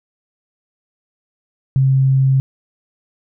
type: tone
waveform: sine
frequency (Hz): 133.7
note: C3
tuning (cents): +38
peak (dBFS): -10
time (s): 1.76-2.4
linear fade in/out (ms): 0
effects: none